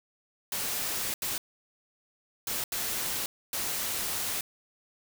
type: noise bursts at uneven times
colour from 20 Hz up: white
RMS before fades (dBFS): -32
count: 5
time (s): 0.52-1.14 / 1.22-1.38 / 2.47-2.64 / 2.72-3.26 / 3.53-4.41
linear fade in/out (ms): 2
effects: none